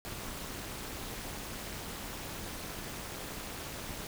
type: noise with amplitude modulation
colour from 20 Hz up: pink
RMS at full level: -38 dBFS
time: 0.05-4.07 s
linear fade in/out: 0 ms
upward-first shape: sine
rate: 251 Hz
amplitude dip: 80%
effects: none